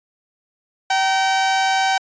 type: tone pair together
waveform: sawtooth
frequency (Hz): 769 / 932.3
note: G5 / A#5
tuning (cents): -33 / 0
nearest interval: minor third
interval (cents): 333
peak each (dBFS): -12 / -24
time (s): 0.9-1.98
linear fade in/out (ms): 5
effects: resampled to 16000 Hz

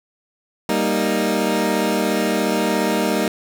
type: chord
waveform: 20% pulse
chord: Eb major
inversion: first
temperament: equal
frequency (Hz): 196 / 233.1 / 311.1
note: G3 / Bb3 / Eb4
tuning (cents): 0 / 0 / 0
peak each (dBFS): -17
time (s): 0.69-3.28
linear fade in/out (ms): 2
effects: none

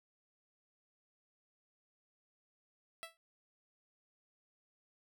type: tone with exponential decay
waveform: 10% pulse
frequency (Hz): 660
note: E5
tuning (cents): +2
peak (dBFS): -32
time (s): 3.03-3.17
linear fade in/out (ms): 0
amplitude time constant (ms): 29
effects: none

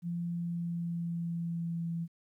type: tone with pitch glide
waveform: sine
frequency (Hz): 171.8 to 167.59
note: F3 to E3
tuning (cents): -28 to +29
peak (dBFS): -32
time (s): 0.02-2.08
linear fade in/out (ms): 50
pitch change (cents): -43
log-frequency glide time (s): 0.25-1.93
effects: 12-bit

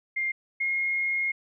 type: tone pair in turn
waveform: sine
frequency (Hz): 2113 / 2147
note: C7 / C7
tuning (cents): +16 / +44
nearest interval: unison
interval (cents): 28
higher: second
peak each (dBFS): -25 / -24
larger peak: second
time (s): 0.16-0.32 / 0.6-1.32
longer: second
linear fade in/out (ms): 10
effects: none

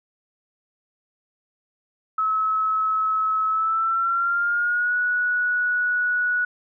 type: tone with pitch glide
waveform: sine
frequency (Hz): 1292 to 1467.1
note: E6 to F#6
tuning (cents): -35 to -15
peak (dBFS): -19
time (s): 2.18-6.45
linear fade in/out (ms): 5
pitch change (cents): +220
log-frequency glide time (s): 3.48-4.96
effects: none

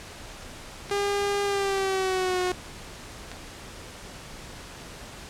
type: clicks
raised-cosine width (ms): 0.2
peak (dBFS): -20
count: 5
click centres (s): 0.897 / 1.781 / 2.414 / 2.473 / 3.316
type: tone with pitch glide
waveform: sawtooth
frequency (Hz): 403.6 to 363.7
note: G#4 to F#4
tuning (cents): -49 to -30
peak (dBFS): -20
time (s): 0.91-2.52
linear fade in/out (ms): 2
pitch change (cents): -181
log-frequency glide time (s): 1.44-2.4
effects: pink hiss -42 dBFS RMS until 5.29 s + low-pass 9000 Hz 12 dB/octave

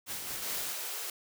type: noise with tremolo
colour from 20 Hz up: white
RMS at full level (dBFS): -37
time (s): 0.06-0.75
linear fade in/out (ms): 50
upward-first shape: sine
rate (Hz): 4.6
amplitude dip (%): 35
type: high-pass noise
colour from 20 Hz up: white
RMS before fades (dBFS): -38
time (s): 0.42-1.1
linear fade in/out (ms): 2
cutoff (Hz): 330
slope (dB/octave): 96
effects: none

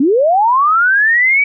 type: linear sweep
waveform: sine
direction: up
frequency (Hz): 248.4 to 2300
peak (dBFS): -8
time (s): 0-1.44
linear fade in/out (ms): 5
effects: none

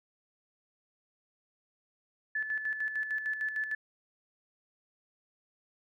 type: tone with tremolo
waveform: sine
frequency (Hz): 1736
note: A6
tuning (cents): -24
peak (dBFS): -29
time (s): 2.35-3.75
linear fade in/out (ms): 5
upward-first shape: square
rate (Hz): 6.6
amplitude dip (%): 55
effects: none

